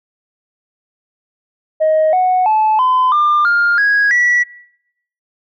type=tone with pitch steps; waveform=sine; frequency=627 / 737.1 / 866.5 / 1018.6 / 1197.4 / 1407.6 / 1654.7 / 1945.1 Hz; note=D#5 / F#5 / A5 / C6 / D6 / F6 / G#6 / B6; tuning=+13 / -7 / -27 / -47 / +33 / +13 / -7 / -27 cents; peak=-8 dBFS; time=1.8-4.44 s; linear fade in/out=20 ms; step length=330 ms; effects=noise-tail reverb RT60 0.8 s tail -23 dB re dry + tanh soft clip ceiling -7 dBFS